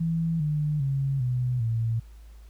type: tone with pitch steps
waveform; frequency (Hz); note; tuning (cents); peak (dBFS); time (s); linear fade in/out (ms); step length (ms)
sine; 164.81 / 150.26 / 137 / 124.9 / 113.88; E3 / D3 / C#3 / B2 / A#2; 0 / +40 / -20 / +20 / -40; -23; 0-2; 10; 400
effects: added 54 Hz sine -44 dBFS peak until 2.49 s + pink hiss -62 dBFS RMS until 2.49 s

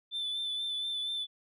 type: tone with vibrato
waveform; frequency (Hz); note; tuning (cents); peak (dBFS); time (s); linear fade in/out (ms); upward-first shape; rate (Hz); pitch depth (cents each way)
sine; 3520; A7; 0; -30; 0.11-1.27; 50; sine; 4.2; 26
effects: tanh soft clip ceiling -30 dBFS

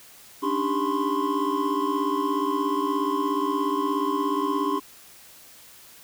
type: tone cluster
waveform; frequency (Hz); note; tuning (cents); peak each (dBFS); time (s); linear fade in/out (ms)
triangle; 283.7 / 300.6 / 396.1 / 1016 / 1078; C#4 / D4 / G4 / B5 / C#6; +40 / +40 / +18 / +49 / -49; -27; 0.42-4.8; 20
effects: white hiss -49 dBFS RMS until 6.03 s

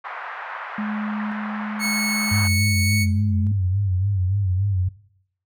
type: band-pass noise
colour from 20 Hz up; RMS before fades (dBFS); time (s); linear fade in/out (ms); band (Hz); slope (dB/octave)
white; -33; 0.04-2.48; 10; 730 to 1700; 24
type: tone with tremolo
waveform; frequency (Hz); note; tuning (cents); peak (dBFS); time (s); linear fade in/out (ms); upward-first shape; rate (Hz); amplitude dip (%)
sine; 211.4; G#3; +31; -23; 0.78-3.52; 5; square; 0.93; 25
type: tone with pitch glide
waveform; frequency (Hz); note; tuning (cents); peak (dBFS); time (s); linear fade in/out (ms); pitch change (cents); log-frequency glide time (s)
sawtooth; 2200 to 2217; C#7 to C#7; -14 to 0; -18; 1.79-3.07; 50; +14; 2.12-2.93
type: tone with vibrato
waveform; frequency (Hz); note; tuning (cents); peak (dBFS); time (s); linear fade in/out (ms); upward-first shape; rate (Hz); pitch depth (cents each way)
sine; 96; G2; -36; -18; 2.31-4.89; 10; sine; 3.5; 99
effects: noise-tail reverb RT60 0.7 s tail -18 dB re dry

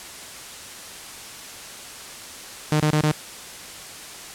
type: tone bursts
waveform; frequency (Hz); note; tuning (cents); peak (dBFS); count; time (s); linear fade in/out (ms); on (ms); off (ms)
sawtooth; 152.3; D#3; -37; -13; 4; 2.72-3.117; 2; 82; 23
effects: white hiss -38 dBFS RMS until 4.34 s + low-pass 10000 Hz 12 dB/octave

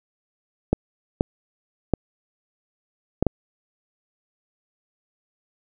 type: clicks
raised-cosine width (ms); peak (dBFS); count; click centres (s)
2; -4; 5; 0.73 / 1.209 / 1.937 / 3.226 / 3.267
effects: none

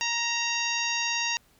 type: harmonic tone with a mistuned harmonic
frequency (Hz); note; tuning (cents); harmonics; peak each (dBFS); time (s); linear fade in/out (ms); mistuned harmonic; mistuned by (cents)
938; A#5; +11; 1 / 2 / 3 / 4 / 5 / 6 / 7; -34 / -33 / -30 / -35 / -35 / -34 / -36; 0.01-1.37; 0; 3; -34
effects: pink hiss -62 dBFS RMS until 1.59 s

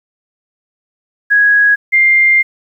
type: tone pair in turn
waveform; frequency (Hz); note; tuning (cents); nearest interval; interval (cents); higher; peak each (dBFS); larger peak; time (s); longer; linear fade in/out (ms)
sine; 1661.2 / 2100; G#6 / C7; 0 / +6; major third; 406; second; -6; neither; 1.3-1.76 / 1.92-2.43; second; 20
effects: 8-bit

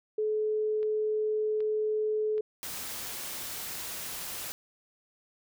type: tone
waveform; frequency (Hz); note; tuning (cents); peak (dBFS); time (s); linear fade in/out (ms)
sine; 429.3; A4; -43; -26; 0.18-2.41; 5
type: click train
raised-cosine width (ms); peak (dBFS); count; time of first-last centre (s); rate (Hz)
0.3; -35; 5; 0.83-3.931; 1.29
type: noise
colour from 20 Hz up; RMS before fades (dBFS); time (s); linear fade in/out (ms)
white; -38; 2.63-4.52; 0
effects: none

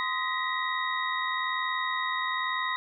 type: tone cluster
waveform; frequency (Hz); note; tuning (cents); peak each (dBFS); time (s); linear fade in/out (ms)
sine; 1034 / 1251 / 1902 / 1983 / 3751; C6 / D#6 / A#6 / B6 / A#7; -21 / +9 / +34 / +7 / +10; -31 / -35 / -33 / -36 / -36; 0-2.76; 0
effects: none

